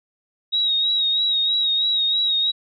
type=tone with vibrato; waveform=sine; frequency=3800 Hz; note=A#7; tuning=33 cents sharp; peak=-17 dBFS; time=0.52-2.52 s; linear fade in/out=20 ms; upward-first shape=sine; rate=3.1 Hz; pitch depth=42 cents each way; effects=none